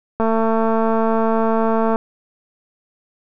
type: click train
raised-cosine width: 1 ms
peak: -6 dBFS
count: 395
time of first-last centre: 0.2-1.959 s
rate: 224 Hz
effects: none